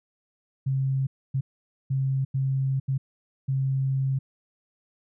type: tone bursts at uneven times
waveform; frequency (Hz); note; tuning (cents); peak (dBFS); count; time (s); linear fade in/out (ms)
sine; 134.2; C3; +44; -22; 6; 0.66-1.07 / 1.34-1.41 / 1.9-2.25 / 2.34-2.8 / 2.88-2.98 / 3.48-4.19; 10
effects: none